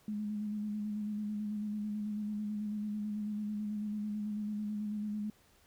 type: tone with vibrato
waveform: sine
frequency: 209.9 Hz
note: G#3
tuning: 19 cents sharp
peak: -34 dBFS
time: 0.08-5.3 s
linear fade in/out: 2 ms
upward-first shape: square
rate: 9.1 Hz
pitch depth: 22 cents each way
effects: pink hiss -66 dBFS RMS until 5.66 s